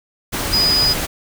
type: tone in noise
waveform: sine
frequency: 4957 Hz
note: D#8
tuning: 7 cents flat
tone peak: -13 dBFS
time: 0.52-0.94 s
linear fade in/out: 20 ms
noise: pink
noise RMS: -22 dBFS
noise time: 0.32-1.07 s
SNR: +6 dB
effects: none